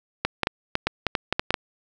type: clicks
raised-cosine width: 0.3 ms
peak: -5 dBFS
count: 11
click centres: 0.25 / 0.433 / 0.471 / 0.754 / 0.87 / 1.067 / 1.152 / 1.326 / 1.395 / 1.506 / 1.542 s
effects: none